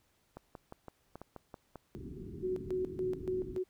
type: clicks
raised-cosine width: 1 ms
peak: -31 dBFS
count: 9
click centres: 0.37 / 0.552 / 0.724 / 0.883 / 1.156 / 1.216 / 1.363 / 1.542 / 1.757 s
type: low-pass noise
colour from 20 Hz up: white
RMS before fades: -45 dBFS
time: 1.95-3.58 s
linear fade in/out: 0 ms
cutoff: 400 Hz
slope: 96 dB/octave
type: tone with tremolo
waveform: sine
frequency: 370 Hz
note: F#4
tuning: in tune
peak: -31 dBFS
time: 2.42-3.64 s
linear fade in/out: 20 ms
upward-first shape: square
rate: 3.5 Hz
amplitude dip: 80%
effects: pink hiss -73 dBFS RMS until 3.69 s